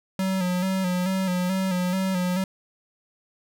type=tone with vibrato; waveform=square; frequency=185 Hz; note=F#3; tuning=in tune; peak=-23 dBFS; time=0.19-2.44 s; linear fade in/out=2 ms; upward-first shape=square; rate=2.3 Hz; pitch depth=45 cents each way; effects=none